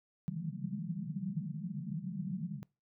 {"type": "band-pass noise", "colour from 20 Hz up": "pink", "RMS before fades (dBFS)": -39, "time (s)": [0.28, 2.63], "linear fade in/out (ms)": 0, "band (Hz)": [140, 210], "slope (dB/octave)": 96, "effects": ["noise-tail reverb RT60 0.3 s tail -24 dB re dry"]}